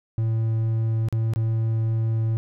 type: tone with dropouts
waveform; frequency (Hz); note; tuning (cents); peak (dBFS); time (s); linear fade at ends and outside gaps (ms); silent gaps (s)
triangle; 112.2; A2; +34; -18; 0.18-2.37; 0; 1.086-1.126 / 1.336-1.36
effects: none